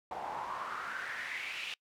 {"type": "noise with band-pass filter sweep", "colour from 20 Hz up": "pink", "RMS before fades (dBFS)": -40, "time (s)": [0.11, 1.74], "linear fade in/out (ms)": 2, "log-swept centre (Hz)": [740, 2900], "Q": 4.3, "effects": ["noise-tail reverb RT60 0.1 s tail -25 dB re dry"]}